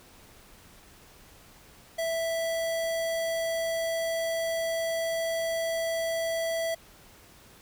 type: tone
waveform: square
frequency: 659.3 Hz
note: E5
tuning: in tune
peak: -28 dBFS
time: 1.98-6.75 s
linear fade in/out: 10 ms
effects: pink hiss -54 dBFS RMS until 7.61 s